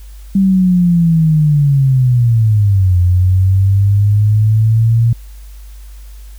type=linear two-way sweep; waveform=sine; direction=down then up; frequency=196 to 88.3 to 116.9 Hz; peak=-7 dBFS; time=0.35-5.13 s; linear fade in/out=5 ms; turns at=2.99 s; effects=added 50 Hz sine -30 dBFS peak until 6.38 s + white hiss -47 dBFS RMS until 6.38 s